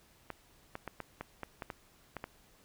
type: clicks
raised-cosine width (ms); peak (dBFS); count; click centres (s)
0.5; -24; 10; 0.303 / 0.754 / 0.877 / 1.003 / 1.21 / 1.433 / 1.622 / 1.702 / 2.167 / 2.241
effects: pink hiss -64 dBFS RMS until 2.64 s